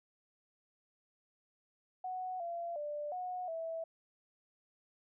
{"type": "tone with pitch steps", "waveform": "sine", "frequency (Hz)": [740, 684, 591, 729, 655], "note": ["F#5", "F5", "D5", "F#5", "E5"], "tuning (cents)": [0, -36, 11, -26, -11], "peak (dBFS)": -37, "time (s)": [2.04, 3.84], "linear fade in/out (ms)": 5, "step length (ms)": 360, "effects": []}